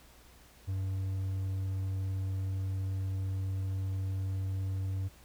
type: tone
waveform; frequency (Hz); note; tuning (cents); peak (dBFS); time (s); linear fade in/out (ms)
triangle; 95.6; G2; -43; -29; 0.67-5.09; 20
effects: added 60 Hz sine -59 dBFS peak until 5.24 s + pink hiss -59 dBFS RMS until 5.24 s